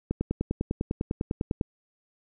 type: click train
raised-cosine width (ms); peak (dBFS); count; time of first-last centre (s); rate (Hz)
3; -14; 16; 0.11-1.612; 9.99
effects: none